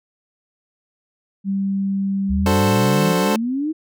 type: tone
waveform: sine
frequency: 195.8 Hz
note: G3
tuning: 2 cents flat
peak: -18 dBFS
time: 1.44-3.15 s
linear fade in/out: 50 ms
type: exponential sweep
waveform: sine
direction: up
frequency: 69.3 to 323.9 Hz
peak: -19 dBFS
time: 2.29-3.73 s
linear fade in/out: 20 ms
type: chord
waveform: 25% pulse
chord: D dominant seventh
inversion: none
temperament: equal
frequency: 293.7 / 370 / 440 / 523.3 Hz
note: D4 / F#4 / A4 / C5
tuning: 0 / 0 / 0 / 0 cents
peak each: -20 / -22 / -18 / -19 dBFS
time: 2.46-3.36 s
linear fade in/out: 2 ms
effects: none